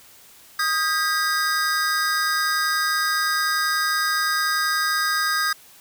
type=tone cluster; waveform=square; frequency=1244 / 1608 / 1949 / 4975 Hz; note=D#6 / G6 / B6 / D#8; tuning=-1 / +44 / -23 / -1 cents; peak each=-25 / -24 / -32 / -28 dBFS; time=0.59-5.53 s; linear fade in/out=5 ms; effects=white hiss -49 dBFS RMS until 5.8 s